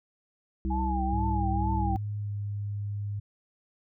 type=harmonic tone; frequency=65 Hz; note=C2; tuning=11 cents flat; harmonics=1 / 3 / 5; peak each=-28 / -33 / -35 dBFS; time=0.65-1.96 s; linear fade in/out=0 ms
type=tone with vibrato; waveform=sine; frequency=830.6 Hz; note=G#5; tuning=in tune; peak=-30 dBFS; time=0.7-1.97 s; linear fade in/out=10 ms; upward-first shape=triangle; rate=2.2 Hz; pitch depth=130 cents each way
type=tone with pitch glide; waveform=sine; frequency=103.83 to 102.28 Hz; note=G#2 to G#2; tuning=0 to -26 cents; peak=-30 dBFS; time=1.12-3.2 s; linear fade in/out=10 ms; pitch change=-26 cents; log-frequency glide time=2.19-2.3 s
effects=none